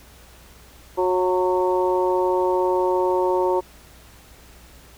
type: harmonic tone with a mistuned harmonic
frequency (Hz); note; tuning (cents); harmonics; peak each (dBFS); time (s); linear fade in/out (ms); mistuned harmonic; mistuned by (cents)
182.6; F#3; -23; 2 / 3 / 4 / 5 / 6; -20 / -24 / -34 / -23 / -34; 0.97-3.61; 20; 6; +16
effects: added 60 Hz sine -49 dBFS peak until 4.97 s + pink hiss -49 dBFS RMS until 4.97 s